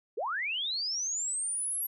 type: linear sweep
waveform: sine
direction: up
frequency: 364 to 11610 Hz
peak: -30 dBFS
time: 0.17-1.87 s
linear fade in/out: 10 ms
effects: none